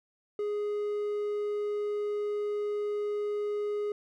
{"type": "tone", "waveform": "triangle", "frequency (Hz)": 415.3, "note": "G#4", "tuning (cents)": 0, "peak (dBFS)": -27, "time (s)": [0.39, 3.92], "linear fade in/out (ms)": 2, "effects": []}